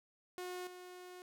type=tone with level steps; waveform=sawtooth; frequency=361.9 Hz; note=F#4; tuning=38 cents flat; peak=-38 / -46 dBFS; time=0.38-1.22 s; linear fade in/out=0 ms; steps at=0.67 s; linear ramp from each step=2 ms; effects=none